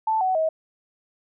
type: tone with pitch steps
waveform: sine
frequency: 880 / 748.6 / 636.8 Hz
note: A5 / F#5 / D#5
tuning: 0 / +20 / +40 cents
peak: -19 dBFS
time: 0.07-0.49 s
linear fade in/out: 5 ms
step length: 140 ms
effects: none